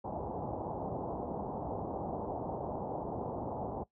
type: low-pass noise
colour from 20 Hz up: white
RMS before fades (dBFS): -38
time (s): 0.04-3.84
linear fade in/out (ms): 10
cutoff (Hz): 890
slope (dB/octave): 48
effects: noise-tail reverb RT60 0.1 s tail -18 dB re dry + high-pass 60 Hz 12 dB/octave